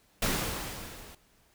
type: noise with level ramp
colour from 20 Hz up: pink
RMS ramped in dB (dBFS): -27 to -50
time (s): 0.22-1.15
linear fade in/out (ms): 5
effects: pink hiss -65 dBFS RMS until 1.54 s